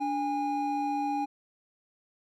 triangle tone pair together, 290.7 / 817 Hz, D4 / G#5, -18 / -29 cents, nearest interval octave + tritone, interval 1789 cents, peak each -30 / -27 dBFS, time 0-1.26 s, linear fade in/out 20 ms, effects none

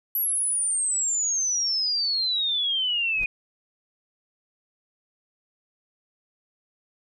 sine exponential sweep, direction down, 11840 to 2461 Hz, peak -22 dBFS, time 0.15-3.26 s, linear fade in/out 2 ms
brown noise with exponential growth, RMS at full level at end -32 dBFS, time 3.1-3.24 s, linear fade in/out 0 ms, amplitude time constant 30 ms
effects none

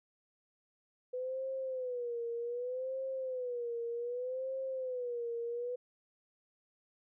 sine tone with vibrato, 497.9 Hz, B4, 14 cents sharp, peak -35 dBFS, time 1.13-5.76 s, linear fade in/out 10 ms, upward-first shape sine, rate 0.65 Hz, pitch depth 110 cents each way, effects none

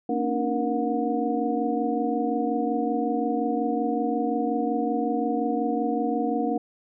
sine tone cluster, 231.1 / 275.6 / 301.1 / 471.2 / 724 Hz, A#3 / C#4 / D4 / A#4 / F#5, -15 / -10 / +43 / +19 / -38 cents, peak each -29 dBFS, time 0.09-6.58 s, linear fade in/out 5 ms, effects none

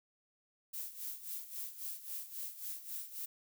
violet noise with tremolo, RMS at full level -41 dBFS, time 0.73-3.26 s, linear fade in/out 10 ms, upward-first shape sine, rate 3.7 Hz, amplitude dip 75%, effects none

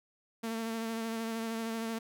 sawtooth tone with vibrato, 226.1 Hz, A3, 47 cents sharp, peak -30 dBFS, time 0.43-1.99 s, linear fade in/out 10 ms, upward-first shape sine, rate 13 Hz, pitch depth 22 cents each way, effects none

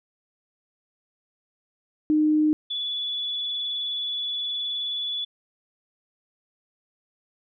sine tone, 305.9 Hz, D#4, 29 cents flat, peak -17 dBFS, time 2.1-2.53 s, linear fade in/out 0 ms
sine tone with vibrato, 3431 Hz, A7, 44 cents flat, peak -26 dBFS, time 2.7-5.25 s, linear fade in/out 10 ms, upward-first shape sine, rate 19 Hz, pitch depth 14 cents each way
effects none

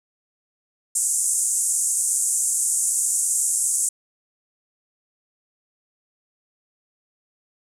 pink band-pass noise, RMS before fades -22 dBFS, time 0.95-3.89 s, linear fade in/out 5 ms, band 7100 to 10000 Hz, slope 48 dB/octave, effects none

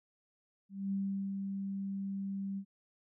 sine tone with ADSR envelope, 196 Hz, G3, in tune, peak -31 dBFS, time 0.69-2.65 s, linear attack 230 ms, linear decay 400 ms, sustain -4 dB, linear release 73 ms, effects none

